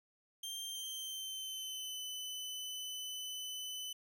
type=tone with pitch glide; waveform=sawtooth; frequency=3166 to 3014 Hz; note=G7 to F#7; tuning=+17 to +31 cents; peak=-38 dBFS; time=0.43-3.93 s; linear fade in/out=5 ms; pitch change=-86 cents; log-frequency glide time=0.65-2.03 s; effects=none